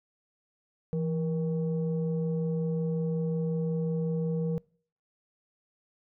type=tone pair together; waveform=sine; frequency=166.3 / 473.4 Hz; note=E3 / A#4; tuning=+16 / +27 cents; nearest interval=octave + tritone; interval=1811 cents; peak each=-27 / -32 dBFS; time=0.93-4.58 s; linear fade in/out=0 ms; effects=noise-tail reverb RT60 0.5 s tail -26 dB re dry + tanh soft clip ceiling -21 dBFS